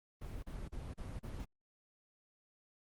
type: noise bursts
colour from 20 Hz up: brown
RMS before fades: -44 dBFS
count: 5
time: 0.21-1.45 s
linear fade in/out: 10 ms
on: 220 ms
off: 35 ms
effects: Opus 24 kbps